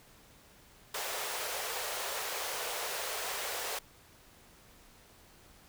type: high-pass noise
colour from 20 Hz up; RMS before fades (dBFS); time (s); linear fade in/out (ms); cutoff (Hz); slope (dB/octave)
pink; -37; 0.94-3.79; 5; 420; 48
effects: pink hiss -59 dBFS RMS until 5.68 s